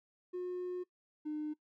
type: tone pair in turn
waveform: triangle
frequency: 360.7 / 303.3 Hz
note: F#4 / D#4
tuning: -44 / -44 cents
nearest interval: minor third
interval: 300 cents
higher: first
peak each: -33 / -32 dBFS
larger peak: second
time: 0.33-0.84 / 1.25-1.54 s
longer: first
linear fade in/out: 20 ms
effects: noise-tail reverb RT60 0.1 s tail -22 dB re dry + tanh soft clip ceiling -33 dBFS